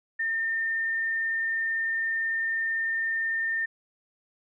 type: tone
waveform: sine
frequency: 1811 Hz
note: A6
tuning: 49 cents sharp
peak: -25 dBFS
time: 0.19-3.66 s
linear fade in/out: 10 ms
effects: none